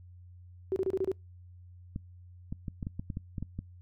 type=tone bursts; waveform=sine; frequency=380 Hz; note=F#4; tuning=46 cents sharp; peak=-26 dBFS; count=6; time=0.72-1.116 s; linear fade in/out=0 ms; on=41 ms; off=30 ms
type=clicks; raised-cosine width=5 ms; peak=-23 dBFS; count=11; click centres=1.961 / 2.525 / 2.682 / 2.828 / 2.869 / 2.995 / 3.102 / 3.171 / 3.382 / 3.426 / 3.59 s
effects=noise-tail reverb RT60 0.2 s tail -26 dB re dry + added 89 Hz sine -49 dBFS peak until 3.81 s